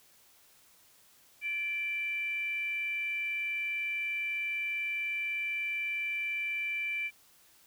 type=tone with frequency modulation; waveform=sine; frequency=2348 Hz; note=D7; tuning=1 cent flat; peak=-31 dBFS; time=1.41-7.11 s; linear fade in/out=50 ms; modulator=629 Hz; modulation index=0.27; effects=white hiss -62 dBFS RMS until 7.66 s